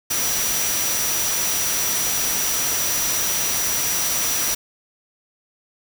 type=tone in noise; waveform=sine; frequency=5840 Hz; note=F#8; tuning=24 cents flat; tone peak=-24 dBFS; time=0.1-4.55 s; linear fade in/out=10 ms; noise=white; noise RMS=-23 dBFS; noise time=0.1-4.55 s; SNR=-4 dB; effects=none